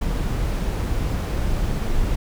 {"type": "noise", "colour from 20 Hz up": "brown", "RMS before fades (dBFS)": -22, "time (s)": [0.01, 2.16], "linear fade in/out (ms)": 10, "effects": []}